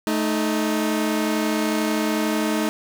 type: tone pair together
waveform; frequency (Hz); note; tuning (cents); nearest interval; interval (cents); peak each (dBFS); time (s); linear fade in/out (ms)
sawtooth; 217.8 / 311.1; A3 / D#4; -17 / 0; tritone; 617; -19; 0.07-2.69; 0
effects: 7-bit

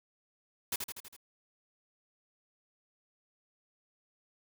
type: noise with echo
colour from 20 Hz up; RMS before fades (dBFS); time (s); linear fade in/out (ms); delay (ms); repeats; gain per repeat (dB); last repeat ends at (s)
white; -33; 0.72-0.76; 5; 81; 5; -4; 1.165
effects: none

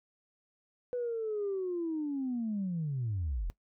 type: linear sweep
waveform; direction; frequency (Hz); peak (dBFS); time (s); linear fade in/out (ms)
sine; down; 497.3 to 36.71; -30; 0.93-3.5; 0
effects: noise-tail reverb RT60 0.1 s tail -19 dB re dry + tanh soft clip ceiling -27 dBFS

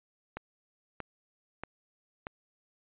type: click train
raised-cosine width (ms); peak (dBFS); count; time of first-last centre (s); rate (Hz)
0.5; -22; 4; 0.37-2.269; 1.58
effects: resampled to 8000 Hz

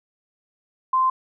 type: tone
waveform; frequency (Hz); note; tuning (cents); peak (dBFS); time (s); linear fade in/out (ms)
sine; 1040; C6; -11; -16; 0.93-1.1; 5
effects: none

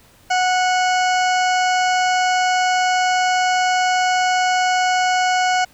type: harmonic tone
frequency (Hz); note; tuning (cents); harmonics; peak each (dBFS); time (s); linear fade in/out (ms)
735; F#5; -12; 1 / 2 / 3 / 4 / 6 / 7 / 8 / 9 / 10; -16 / -22 / -26 / -28 / -32 / -33 / -34 / -35 / -36; 0.3-5.65; 10
effects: pink hiss -51 dBFS RMS until 5.73 s

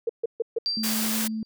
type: tone bursts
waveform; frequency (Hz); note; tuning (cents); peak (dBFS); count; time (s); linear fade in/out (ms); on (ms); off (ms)
sine; 460; A#4; -23; -21; 4; 0.07-0.586; 5; 24; 140
type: tone with exponential decay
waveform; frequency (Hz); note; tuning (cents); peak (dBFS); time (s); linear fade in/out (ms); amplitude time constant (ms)
sine; 4699; D8; 0; -22; 0.66-1.45; 0; 170
type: tone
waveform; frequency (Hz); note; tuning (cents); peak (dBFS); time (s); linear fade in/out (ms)
sine; 220; A3; 0; -27; 0.77-1.43; 2
type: high-pass noise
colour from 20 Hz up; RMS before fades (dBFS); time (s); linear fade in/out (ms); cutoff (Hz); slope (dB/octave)
white; -28; 0.83-1.28; 10; 250; 12
effects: none

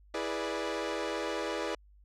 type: chord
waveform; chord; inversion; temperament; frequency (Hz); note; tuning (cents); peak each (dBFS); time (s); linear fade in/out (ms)
sawtooth; E dominant seventh; none; equal with one note detuned; 329.6 / 415.3 / 490.2 / 587.3; E4 / G#4 / B4 / D5; 0 / 0 / -13 / 0; -34; 0.14-1.75; 5
effects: added 50 Hz sine -56 dBFS peak until 2.04 s + low-pass 6000 Hz 12 dB/octave

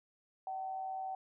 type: tone with amplitude modulation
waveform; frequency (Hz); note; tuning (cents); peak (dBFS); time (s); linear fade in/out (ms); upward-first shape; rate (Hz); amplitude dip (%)
sine; 761; F#5; +48; -35; 0.47-1.15; 2; sine; 134; 45
effects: none

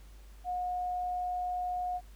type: tone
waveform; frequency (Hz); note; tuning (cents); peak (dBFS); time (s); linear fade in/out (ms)
sine; 722; F#5; -43; -31; 0.44-2.01; 50
effects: added 50 Hz sine -49 dBFS peak until 2.15 s + pink hiss -62 dBFS RMS until 2.15 s

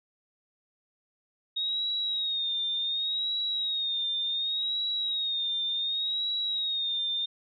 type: tone with vibrato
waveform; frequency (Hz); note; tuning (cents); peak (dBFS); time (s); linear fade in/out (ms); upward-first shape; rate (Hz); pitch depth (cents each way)
sine; 3741; A#7; +5; -27; 1.56-7.26; 10; sine; 0.68; 68
effects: none

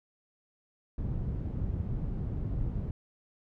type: low-pass noise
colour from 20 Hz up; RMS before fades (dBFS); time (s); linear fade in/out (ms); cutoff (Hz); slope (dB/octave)
white; -33; 0.98-2.91; 2; 110; 12
effects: none

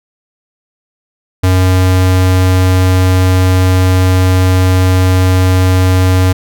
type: tone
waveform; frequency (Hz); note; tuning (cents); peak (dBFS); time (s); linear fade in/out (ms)
square; 92.5; F#2; 0; -7; 1.43-6.33; 10
effects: none

